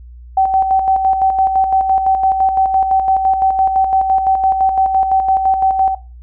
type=tone with tremolo; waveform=sine; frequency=767 Hz; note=G5; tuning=38 cents flat; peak=-8 dBFS; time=0.37-5.95 s; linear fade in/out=5 ms; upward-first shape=square; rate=5.9 Hz; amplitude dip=45%; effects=noise-tail reverb RT60 0.3 s tail -18 dB re dry + added 60 Hz sine -33 dBFS peak until 6.22 s